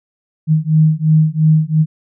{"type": "beating tone pair", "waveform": "sine", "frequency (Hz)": [155, 157.9], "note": ["D#3", "D#3"], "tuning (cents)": [-6, 26], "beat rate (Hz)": 2.9, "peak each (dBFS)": -12, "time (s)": [0.47, 1.86], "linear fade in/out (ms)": 50, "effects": []}